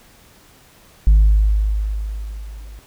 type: tone with level ramp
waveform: sine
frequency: 52.2 Hz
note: G#1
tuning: 10 cents sharp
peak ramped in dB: -4 to -34 dBFS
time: 1.07-2.79 s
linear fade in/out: 0 ms
effects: tanh soft clip ceiling -6 dBFS + pink hiss -49 dBFS RMS until 2.86 s